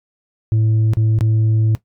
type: tone with dropouts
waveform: sine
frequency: 110 Hz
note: A2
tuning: in tune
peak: -9 dBFS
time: 0.52-1.75 s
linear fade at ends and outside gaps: 0 ms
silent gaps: 0.935-0.97 / 1.188-1.209 s
effects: noise-tail reverb RT60 0.1 s tail -19 dB re dry + tanh soft clip ceiling -11 dBFS